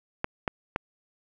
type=clicks; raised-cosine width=0.5 ms; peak=-11 dBFS; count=3; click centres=0.244 / 0.478 / 0.761 s; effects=none